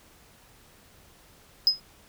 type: tone with exponential decay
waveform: sine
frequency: 5060 Hz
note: D#8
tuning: 28 cents sharp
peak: -11 dBFS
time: 1.67-1.8 s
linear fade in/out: 1 ms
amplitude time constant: 27 ms
effects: tanh soft clip ceiling -13 dBFS + pink hiss -56 dBFS RMS until 2.08 s